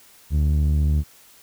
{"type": "tone with low-pass filter", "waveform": "sawtooth", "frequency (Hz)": 74.6, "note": "D2", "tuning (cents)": 28, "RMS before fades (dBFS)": -19, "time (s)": [0.3, 1.04], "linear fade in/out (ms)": 50, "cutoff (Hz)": 150, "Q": 0.8, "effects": ["white hiss -51 dBFS RMS until 1.42 s"]}